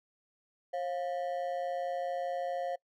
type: ring-modulated tone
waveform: triangle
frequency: 621 Hz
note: D#5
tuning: 3 cents flat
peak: -27 dBFS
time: 0.73-2.76 s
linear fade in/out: 10 ms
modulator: 82.3 Hz
effects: noise-tail reverb RT60 0.1 s tail -25 dB re dry